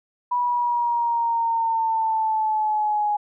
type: linear sweep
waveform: sine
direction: down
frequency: 980 to 830.6 Hz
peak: -19 dBFS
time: 0.31-3.17 s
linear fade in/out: 10 ms
effects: none